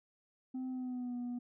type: tone with pitch glide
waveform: sine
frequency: 257.7 to 243.9 Hz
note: C4 to B3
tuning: -26 to -21 cents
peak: -34 dBFS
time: 0.54-1.39 s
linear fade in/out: 10 ms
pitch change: -95 cents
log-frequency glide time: 0.69-1.16 s
effects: tanh soft clip ceiling -36 dBFS